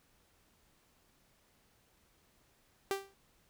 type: tone with exponential decay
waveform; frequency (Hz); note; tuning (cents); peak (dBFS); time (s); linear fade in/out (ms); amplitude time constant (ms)
sawtooth; 392; G4; 0; -25; 2.91-3.14; 0; 48
effects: pink hiss -70 dBFS RMS until 3.49 s